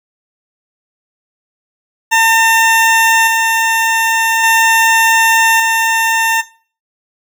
20% pulse tone with tremolo, 904 Hz, A5, 47 cents sharp, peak -3 dBFS, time 2.11-6.42 s, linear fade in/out 20 ms, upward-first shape square, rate 0.43 Hz, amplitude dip 30%, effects noise-tail reverb RT60 0.4 s tail -17 dB re dry

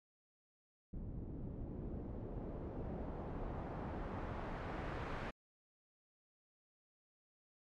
pink noise with low-pass filter sweep, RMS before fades -44 dBFS, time 0.93-5.31 s, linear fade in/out 10 ms, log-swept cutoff 240 to 1900 Hz, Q 0.87, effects MP3 96 kbps

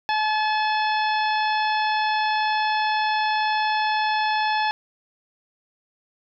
harmonic tone with a mistuned harmonic, 859 Hz, A5, 42 cents flat, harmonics 1 / 2 / 3 / 4 / 5 / 6, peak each -21 / -27 / -31 / -33 / -35 / -37 dBFS, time 0.09-4.71 s, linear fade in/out 0 ms, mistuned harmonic 6, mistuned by +31 cents, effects none

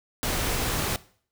pink noise, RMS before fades -27 dBFS, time 0.23-0.96 s, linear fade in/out 0 ms, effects noise-tail reverb RT60 0.5 s tail -19 dB re dry

